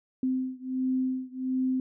sine beating tone pair, 258 / 259.4 Hz, C4 / C4, -24 / -15 cents, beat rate 1.4 Hz, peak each -29 / -30 dBFS, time 0.23-1.8 s, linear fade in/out 2 ms, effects none

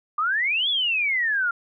sine exponential two-way sweep, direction up then down, 1174.7 to 3489 to 1372 Hz, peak -20 dBFS, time 0.18-1.51 s, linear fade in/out 5 ms, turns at 0.69 s, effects none

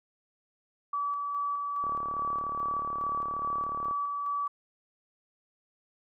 sine tone with tremolo, 1148 Hz, D6, 40 cents flat, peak -28 dBFS, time 0.93-4.48 s, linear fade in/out 5 ms, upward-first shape square, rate 2.4 Hz, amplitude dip 25%
click train, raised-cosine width 1 ms, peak -28 dBFS, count 77, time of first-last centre 1.84-3.911 s, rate 36.7 Hz
effects none

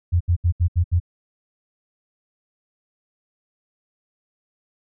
sine tone bursts, 87 Hz, F2, 6 cents flat, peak -14 dBFS, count 6, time 0.12-1.001 s, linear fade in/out 20 ms, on 86 ms, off 73 ms, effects none

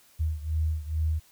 sine beating tone pair, 77.78 / 80.08 Hz, D#2 / E2, 0 / -50 cents, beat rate 2.3 Hz, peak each -27 / -30 dBFS, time 0.19-1.2 s, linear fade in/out 20 ms, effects white hiss -59 dBFS RMS until 1.31 s

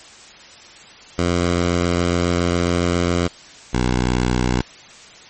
10% pulse tone pair in turn, 87.31 / 61.74 Hz, F2 / B1, 0 / 0 cents, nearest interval tritone, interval 600 cents, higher first, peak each -8 dBFS, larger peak neither, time 1.18-3.28 / 3.73-4.62 s, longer first, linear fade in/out 10 ms, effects white hiss -42 dBFS RMS until 5.29 s + MP3 32 kbps

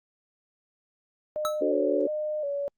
sine tone with vibrato, 587.3 Hz, D5, in tune, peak -27 dBFS, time 1.36-2.68 s, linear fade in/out 0 ms, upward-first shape square, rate 1.4 Hz, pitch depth 61 cents each way
square tone with exponential decay, 1300 Hz, E6, 24 cents flat, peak -24 dBFS, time 1.45-1.62 s, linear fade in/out 0 ms, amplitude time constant 35 ms
sine chord, D dominant seventh, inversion none, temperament equal, 293.7 / 370 / 440 / 523.3 Hz, D4 / F#4 / A4 / C5, 0 / 0 / 0 / 0 cents, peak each -29 dBFS, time 1.61-2.07 s, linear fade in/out 5 ms
effects Opus 48 kbps

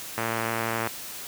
click train, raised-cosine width 0.5 ms, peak -12 dBFS, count 80, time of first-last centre 0.18-0.873 s, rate 114 Hz, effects white hiss -38 dBFS RMS until 1.27 s + high-pass 60 Hz 12 dB/octave

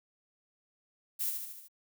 violet noise with echo, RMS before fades -33 dBFS, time 1.19-1.31 s, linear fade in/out 20 ms, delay 75 ms, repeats 5, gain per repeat -4 dB, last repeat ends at 1.685 s, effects none

